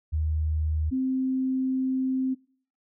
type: tone pair in turn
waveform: sine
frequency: 77.78 / 261.1 Hz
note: D#2 / C4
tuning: 0 / -3 cents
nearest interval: octave + major sixth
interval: 2097 cents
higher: second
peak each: -23 dBFS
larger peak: neither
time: 0.12-0.91 / 0.91-2.35 s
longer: second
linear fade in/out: 20 ms
effects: noise-tail reverb RT60 0.5 s tail -23 dB re dry